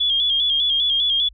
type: tone with vibrato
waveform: sine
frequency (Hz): 3322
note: G#7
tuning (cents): 0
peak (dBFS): -16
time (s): 0-1.29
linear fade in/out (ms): 10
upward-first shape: square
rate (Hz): 5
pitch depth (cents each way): 52
effects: added 50 Hz sine -44 dBFS peak until 1.33 s